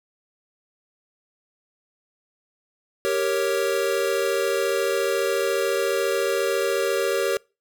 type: chord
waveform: square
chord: G diminished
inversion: none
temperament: equal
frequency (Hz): 392 / 466.2 / 554.4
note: G4 / Bb4 / Db5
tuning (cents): 0 / 0 / 0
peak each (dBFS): -26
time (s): 3.05-7.37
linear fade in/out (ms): 0
effects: noise-tail reverb RT60 0.3 s tail -26 dB re dry